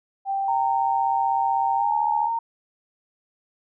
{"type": "tone with pitch glide", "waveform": "sine", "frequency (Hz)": [784, 845.1], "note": ["G5", "G#5"], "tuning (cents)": [0, 30], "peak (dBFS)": -22, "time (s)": [0.25, 2.3], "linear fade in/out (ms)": 50, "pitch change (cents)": 130, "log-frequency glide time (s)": [1.76, 1.92]}
{"type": "tone", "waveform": "sine", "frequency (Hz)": 920, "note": "A#5", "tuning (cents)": -23, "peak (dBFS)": -22, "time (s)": [0.48, 2.39], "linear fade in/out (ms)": 5}
{"effects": []}